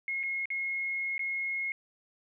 sine tone with dropouts, 2160 Hz, C#7, 45 cents flat, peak -30 dBFS, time 0.08-1.72 s, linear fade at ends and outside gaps 1 ms, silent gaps 0.231-0.235 / 0.456-0.503 / 1.18-1.193 s, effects none

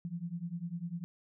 sine beating tone pair, 166 / 176 Hz, E3 / F3, +12 / +14 cents, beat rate 10 Hz, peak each -40 / -39 dBFS, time 0.05-1.04 s, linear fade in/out 0 ms, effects none

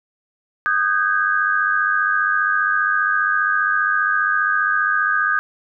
sine tone cluster, 1236 / 1536 / 1631 Hz, D#6 / G6 / G#6, -12 / -36 / -32 cents, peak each -20 dBFS, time 0.66-5.39 s, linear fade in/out 0 ms, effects none

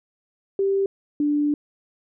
sine tone pair in turn, 392 / 293.7 Hz, G4 / D4, 0 / 0 cents, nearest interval perfect fourth, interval 500 cents, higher first, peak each -18 dBFS, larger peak neither, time 0.59-0.86 / 1.2-1.54 s, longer second, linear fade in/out 2 ms, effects none

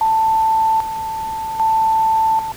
sine tone with tremolo, 886 Hz, A5, 12 cents sharp, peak -12 dBFS, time 0.01-2.52 s, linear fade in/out 2 ms, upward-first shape square, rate 0.63 Hz, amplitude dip 65%, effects pink hiss -37 dBFS RMS until 2.56 s

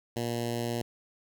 10% pulse tone with notch filter, 118.2 Hz, A#2, 24 cents sharp, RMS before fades -32 dBFS, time 0.16-0.82 s, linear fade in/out 5 ms, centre 1400 Hz, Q 1.1, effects none

